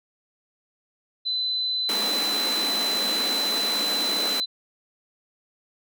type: tone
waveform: sine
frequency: 4022 Hz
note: B7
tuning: 31 cents sharp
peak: -23 dBFS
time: 1.25-4.46 s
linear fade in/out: 20 ms
type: high-pass noise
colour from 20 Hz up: pink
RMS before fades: -30 dBFS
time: 1.89-4.4 s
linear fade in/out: 0 ms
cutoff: 210 Hz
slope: 48 dB/octave
effects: none